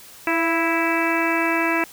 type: harmonic tone with a mistuned harmonic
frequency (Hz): 329.6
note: E4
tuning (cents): 0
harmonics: 1 / 2 / 3 / 4 / 5 / 6 / 7 / 8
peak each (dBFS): -23 / -27 / -26 / -29 / -27 / -28 / -27 / -28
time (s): 0.27-1.84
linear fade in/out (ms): 2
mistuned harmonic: 2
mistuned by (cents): +34
effects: white hiss -44 dBFS RMS until 1.92 s